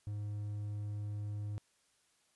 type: tone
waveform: triangle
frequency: 103.83 Hz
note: G#2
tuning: in tune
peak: -35 dBFS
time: 0.07-1.58 s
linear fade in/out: 0 ms
effects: white hiss -73 dBFS RMS until 2.35 s + resampled to 24000 Hz